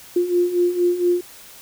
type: beating tone pair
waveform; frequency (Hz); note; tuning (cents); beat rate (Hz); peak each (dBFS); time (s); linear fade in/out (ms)
sine; 349.7 / 354; F4 / F4; +2 / +23; 4.3; -22 / -17; 0.16-1.21; 5
effects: white hiss -43 dBFS RMS until 1.61 s